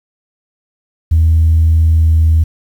sine tone with pitch glide, 80.7 to 80.19 Hz, E2 to E2, -36 to -47 cents, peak -5 dBFS, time 1.11-2.44 s, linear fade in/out 10 ms, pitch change -11 cents, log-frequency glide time 1.93-2.1 s, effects tanh soft clip ceiling -3 dBFS + 7-bit

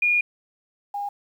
sine tone pair in turn, 2433 / 811.9 Hz, D#7 / G#5, -39 / -39 cents, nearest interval octave + perfect fifth, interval 1900 cents, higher first, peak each -17 / -26 dBFS, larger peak first, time 0.02-0.21 / 0.94-1.09 s, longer first, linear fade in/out 5 ms, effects 9-bit

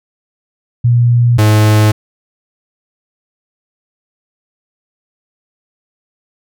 sine / 45% pulse tone pair in turn, 120 / 106.91 Hz, B2 / A2, -49 / -49 cents, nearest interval major second, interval 200 cents, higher first, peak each -6 dBFS, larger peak neither, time 0.84-1.38 / 1.38-1.92 s, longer neither, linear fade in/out 10 ms, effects none

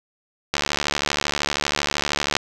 click train, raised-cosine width 0.2 ms, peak -3 dBFS, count 134, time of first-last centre 0.54-2.367 s, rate 72.8 Hz, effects none

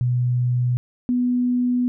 sine tone pair in turn, 123.47 / 246.9 Hz, B2 / B3, 0 / 0 cents, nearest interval octave, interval 1200 cents, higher second, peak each -17 dBFS, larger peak neither, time 0.01-0.77 / 1.09-1.88 s, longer second, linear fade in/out 0 ms, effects none

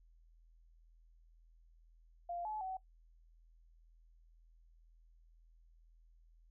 sine tone with pitch steps, 695 / 857 / 755 Hz, F5 / A5 / F#5, -9 / -46 / +35 cents, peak -39 dBFS, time 2.29-2.77 s, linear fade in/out 5 ms, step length 160 ms, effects noise-tail reverb RT60 0.1 s tail -17 dB re dry + added 41 Hz sine -62 dBFS peak until 6.5 s

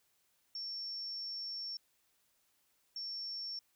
sine tone bursts at uneven times, 5450 Hz, F8, 43 cents flat, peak -39 dBFS, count 2, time 0.55-1.77 / 2.96-3.59 s, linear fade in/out 2 ms, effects white hiss -75 dBFS RMS until 3.75 s

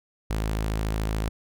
sawtooth tone, 53.7 Hz, A1, 41 cents flat, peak -21 dBFS, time 0.3-1.29 s, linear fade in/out 5 ms, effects none

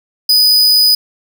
45% pulse tone, 4978 Hz, D#8, in tune, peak -6 dBFS, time 0.29-0.95 s, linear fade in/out 5 ms, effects none

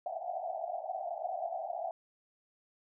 white band-pass noise, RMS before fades -38 dBFS, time 0.06-1.91 s, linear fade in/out 2 ms, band 640 to 760 Hz, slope 96 dB/octave, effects none

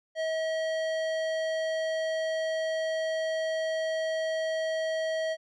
square tone with low-pass filter, 640 Hz, D#5, 49 cents sharp, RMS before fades -30 dBFS, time 0.15-5.37 s, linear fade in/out 50 ms, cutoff 4600 Hz, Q 0.68, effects none

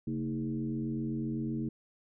sine tone with frequency modulation, 226.6 Hz, A#3, 49 cents flat, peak -31 dBFS, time 0.07-1.69 s, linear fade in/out 5 ms, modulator 87.8 Hz, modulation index 1.2, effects none

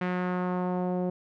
sawtooth tone with low-pass filter sweep, 180.9 Hz, F#3, 39 cents flat, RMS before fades -29 dBFS, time 0.01-1.1 s, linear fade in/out 5 ms, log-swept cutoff 2100 to 560 Hz, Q 1.6, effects none

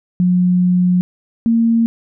sine tone pair in turn, 180 / 229.6 Hz, F#3 / A#3, -47 / -26 cents, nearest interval major third, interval 421 cents, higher second, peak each -10 dBFS, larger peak neither, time 0.2-1.01 / 1.46-1.86 s, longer first, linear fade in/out 0 ms, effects none

